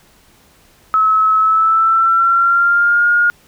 sine tone with pitch glide, 1292 to 1425.3 Hz, E6 to F6, -35 to +35 cents, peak -9 dBFS, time 0.94-3.3 s, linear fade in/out 0 ms, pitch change +170 cents, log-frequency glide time 1.38-3.08 s, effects pink hiss -50 dBFS RMS until 3.47 s

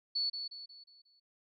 sine tone with echo, 4435 Hz, C#8, in tune, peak -30 dBFS, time 0.15-0.3 s, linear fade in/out 10 ms, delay 180 ms, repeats 5, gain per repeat -7 dB, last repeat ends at 1.2 s, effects none

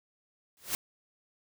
white noise with exponential growth, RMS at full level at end -28 dBFS, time 0.57-0.75 s, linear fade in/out 0 ms, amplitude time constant 38 ms, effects none

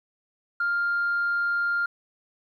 sine tone, 1400 Hz, F6, 4 cents sharp, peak -21 dBFS, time 0.6-1.86 s, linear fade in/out 5 ms, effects tanh soft clip ceiling -19 dBFS + 10-bit

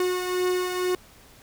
45% pulse beating tone pair, 363.6 / 365.7 Hz, F#4 / F#4, -30 / -20 cents, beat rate 2.1 Hz, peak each -24 / -31 dBFS, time 0-0.95 s, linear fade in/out 2 ms, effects pink hiss -52 dBFS RMS until 1.42 s

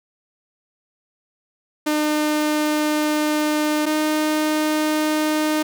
sawtooth tone pair in turn, 302.7 / 307.1 Hz, D#4 / D#4, -48 / -23 cents, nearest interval unison, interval 25 cents, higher second, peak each -14 dBFS, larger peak neither, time 1.86-3.86 / 3.86-5.63 s, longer first, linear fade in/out 10 ms, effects none

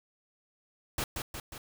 pink noise with echo, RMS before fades -32 dBFS, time 0.98-1.04 s, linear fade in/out 2 ms, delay 180 ms, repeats 3, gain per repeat -4 dB, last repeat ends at 1.58 s, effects none

